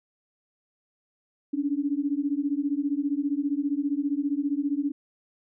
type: beating tone pair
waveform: sine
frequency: 278.5 / 293.5 Hz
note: C#4 / D4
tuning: +8 / -1 cents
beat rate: 15 Hz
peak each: -27 dBFS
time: 1.53-4.92 s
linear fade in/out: 10 ms
effects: none